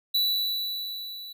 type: tone with level ramp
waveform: square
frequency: 3951 Hz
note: B7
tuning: in tune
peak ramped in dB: -21 to -39 dBFS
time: 0.14-1.33 s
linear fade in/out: 10 ms
effects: none